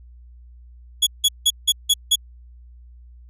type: tone bursts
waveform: sawtooth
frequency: 3364 Hz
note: G#7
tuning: 22 cents sharp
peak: -10 dBFS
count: 6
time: 1.02-2.158 s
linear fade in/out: 10 ms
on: 48 ms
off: 170 ms
effects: added 60 Hz sine -42 dBFS peak until 3.29 s + resampled to 32000 Hz